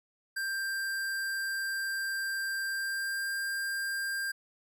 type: tone with pitch glide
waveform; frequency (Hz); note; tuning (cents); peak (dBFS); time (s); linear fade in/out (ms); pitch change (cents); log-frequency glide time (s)
square; 1582 to 1593.9; G6 to G6; +15 to +28; -32; 0.36-4.32; 10; +13; 2.65-3.33
effects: none